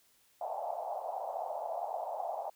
white band-pass noise, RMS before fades -38 dBFS, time 0.41-2.5 s, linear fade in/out 5 ms, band 620 to 810 Hz, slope 48 dB/octave, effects white hiss -68 dBFS RMS until 2.55 s

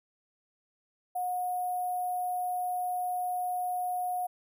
sine tone with sample-and-hold, 725 Hz, F#5, 35 cents flat, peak -29 dBFS, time 1.15-4.27 s, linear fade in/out 10 ms, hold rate 11025 Hz, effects none

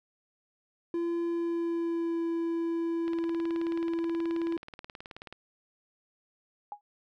triangle tone with pitch glide, 340 to 334 Hz, F4 to E4, -46 to +23 cents, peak -26 dBFS, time 0.94-4.57 s, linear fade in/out 2 ms, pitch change -31 cents, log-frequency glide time 1.23-2.22 s
click train, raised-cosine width 0.3 ms, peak -27 dBFS, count 43, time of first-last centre 3.08-5.326 s, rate 18.7 Hz
sine tone with exponential decay, 825 Hz, G#5, 12 cents flat, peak -32 dBFS, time 6.72-6.81 s, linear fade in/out 1 ms, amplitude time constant 18 ms
effects none

